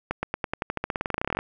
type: accelerating click train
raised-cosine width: 0.5 ms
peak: -11 dBFS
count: 24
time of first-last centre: 0.11-1.39 s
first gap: 120 ms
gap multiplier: 0.92
effects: none